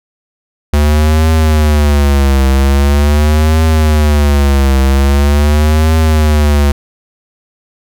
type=tone with vibrato; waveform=square; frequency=73 Hz; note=D2; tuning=10 cents flat; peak=-7 dBFS; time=0.73-6.72 s; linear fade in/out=5 ms; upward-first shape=triangle; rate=0.43 Hz; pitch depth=160 cents each way; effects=none